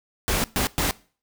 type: noise bursts at uneven times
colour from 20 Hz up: pink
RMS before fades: -23 dBFS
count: 3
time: 0.28-0.44 / 0.56-0.67 / 0.78-0.91 s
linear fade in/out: 0 ms
effects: noise-tail reverb RT60 0.4 s tail -21 dB re dry